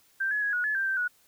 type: tone with pitch steps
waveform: sine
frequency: 1572 / 1696 / 1663 / 1457 / 1715 / 1578 / 1560 / 1463 Hz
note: G6 / G#6 / G#6 / F#6 / A6 / G6 / G6 / F#6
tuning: +4 / +36 / +2 / -27 / -45 / +11 / -9 / -20 cents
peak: -25 dBFS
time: 0.2-1.08 s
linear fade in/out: 10 ms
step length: 110 ms
effects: white hiss -63 dBFS RMS until 1.27 s